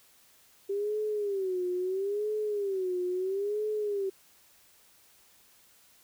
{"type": "tone with vibrato", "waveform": "sine", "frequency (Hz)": 392, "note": "G4", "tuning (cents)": 0, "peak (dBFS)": -28, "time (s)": [0.69, 4.1], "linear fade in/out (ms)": 10, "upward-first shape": "sine", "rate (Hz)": 0.75, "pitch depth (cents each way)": 150, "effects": ["white hiss -61 dBFS RMS until 6.03 s"]}